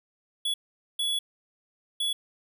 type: tone bursts at uneven times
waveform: square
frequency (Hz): 3389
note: G#7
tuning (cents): +34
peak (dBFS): -26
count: 3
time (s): 0.45-0.54 / 0.99-1.19 / 2-2.13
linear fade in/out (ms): 5
effects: none